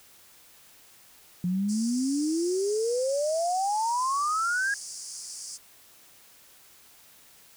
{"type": "exponential sweep", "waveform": "sine", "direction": "up", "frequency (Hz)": [174.61, 1661.2], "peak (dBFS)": -24, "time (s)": [1.44, 4.74], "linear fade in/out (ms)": 2}
{"type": "band-pass noise", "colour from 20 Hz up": "pink", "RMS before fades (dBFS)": -40, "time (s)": [1.68, 5.58], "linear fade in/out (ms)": 20, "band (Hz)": [4700, 10000], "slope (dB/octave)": 96}
{"effects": ["white hiss -55 dBFS RMS until 7.56 s"]}